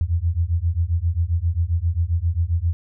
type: beating tone pair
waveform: sine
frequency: 81.2 / 88.7 Hz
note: E2 / F2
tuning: -26 / +27 cents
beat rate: 7.5 Hz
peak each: -21 / -21 dBFS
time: 0.01-2.73 s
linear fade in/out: 0 ms
effects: none